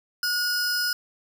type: tone pair together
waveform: 45% pulse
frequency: 1448 / 5083 Hz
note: F#6 / D#8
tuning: -38 / +36 cents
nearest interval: octave + minor seventh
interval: 2174 cents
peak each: -26 dBFS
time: 0.23-0.93 s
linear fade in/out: 2 ms
effects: 10-bit